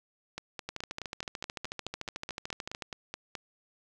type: two click trains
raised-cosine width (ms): 0.2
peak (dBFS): -19 / -20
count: 30 / 15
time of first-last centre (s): 0.69-2.822 / 0.38-3.352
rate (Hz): 13.6 / 4.71
effects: none